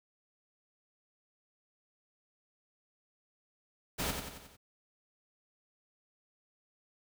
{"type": "noise with echo", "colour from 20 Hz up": "pink", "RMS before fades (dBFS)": -34, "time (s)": [3.98, 4.12], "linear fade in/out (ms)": 20, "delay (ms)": 90, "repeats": 5, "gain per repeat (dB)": -5, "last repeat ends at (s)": 4.57, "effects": []}